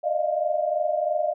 sine tone cluster, 601 / 624 / 698 Hz, D5 / D#5 / F5, +40 / +5 / -1 cents, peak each -26 dBFS, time 0.03-1.34 s, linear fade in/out 20 ms, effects none

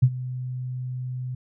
sine tone with ADSR envelope, 126.8 Hz, B2, 46 cents sharp, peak -10 dBFS, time 0.02-1.35 s, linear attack 13 ms, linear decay 57 ms, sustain -18 dB, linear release 6 ms, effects none

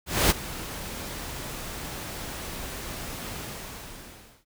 pink noise with ADSR envelope, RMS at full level -19 dBFS, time 0.06-4.45 s, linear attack 240 ms, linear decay 27 ms, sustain -17 dB, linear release 1100 ms, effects none

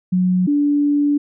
sine tone pair in turn, 182.7 / 290 Hz, F#3 / D4, -22 / -22 cents, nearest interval minor sixth, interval 800 cents, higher second, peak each -13 dBFS, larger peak neither, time 0.12-0.47 / 0.47-1.18 s, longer second, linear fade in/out 10 ms, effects none

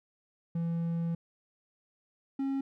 triangle tone pair in turn, 167.7 / 271.9 Hz, E3 / C#4, +30 / -33 cents, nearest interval minor sixth, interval 837 cents, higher second, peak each -27 dBFS, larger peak neither, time 0.55-1.15 / 2.39-2.61 s, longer first, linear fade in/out 5 ms, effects none

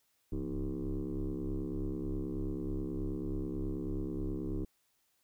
sine tone with frequency modulation, 171.6 Hz, F3, 30 cents flat, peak -32 dBFS, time 0.32-4.65 s, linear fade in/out 5 ms, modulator 69.3 Hz, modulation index 3.1, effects tanh soft clip ceiling -30 dBFS + white hiss -75 dBFS RMS until 5.23 s

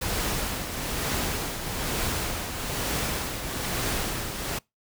pink noise with tremolo, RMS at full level -27 dBFS, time 0.01-4.59 s, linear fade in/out 10 ms, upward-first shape triangle, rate 1.1 Hz, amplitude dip 55%, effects noise-tail reverb RT60 0.2 s tail -25 dB re dry

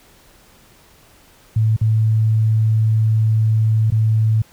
sine tone with dropouts, 110 Hz, A2, in tune, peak -12 dBFS, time 1.56-4.42 s, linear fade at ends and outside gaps 5 ms, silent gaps 1.765-1.812 / 3.904-3.92 s, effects pink hiss -50 dBFS RMS until 4.52 s

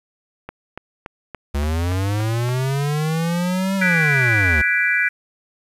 click train, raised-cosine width 0.5 ms, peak -16 dBFS, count 8, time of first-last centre 0.49-2.49 s, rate 3.5 Hz
square linear two-way sweep, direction up then down, 69.3 to 196 to 69.3 Hz, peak -19 dBFS, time 1.54-4.62 s, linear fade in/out 10 ms, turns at 3.76 s
sine chord, G# half-diminished seventh, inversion third, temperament equal, 1480 / 1661.2 / 1975.5 / 2349 Hz, F#6 / G#6 / B6 / D7, 0 / 0 / 0 / 0 cents, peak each -21 dBFS, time 3.81-5.09 s, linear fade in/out 10 ms
effects resampled to 32000 Hz + 8-bit

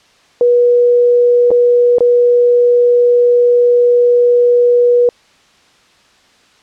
sine tone with dropouts, 484.6 Hz, B4, 33 cents flat, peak -6 dBFS, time 0.41-5.09 s, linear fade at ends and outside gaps 1 ms, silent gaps 1.506-1.514 / 1.984-2.006 s, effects white hiss -49 dBFS RMS until 6.62 s + low-pass 5000 Hz 12 dB/octave

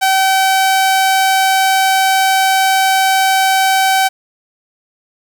sawtooth tone, 767 Hz, G5, 38 cents flat, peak -6 dBFS, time 0.01-4.09 s, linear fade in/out 20 ms, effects 7-bit

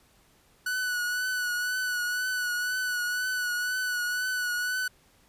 45% pulse tone with vibrato, 1480 Hz, F#6, in tune, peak -27 dBFS, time 0.66-4.88 s, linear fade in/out 5 ms, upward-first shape triangle, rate 2 Hz, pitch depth 38 cents each way, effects pink hiss -62 dBFS RMS until 5.28 s + resampled to 32000 Hz

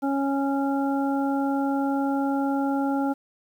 harmonic tone, 276.1 Hz, C#4, 7 cents flat, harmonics 1 / 2 / 3 / 5, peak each -23 / -32 / -29 / -36 dBFS, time 0.02-3.14 s, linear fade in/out 20 ms, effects 9-bit

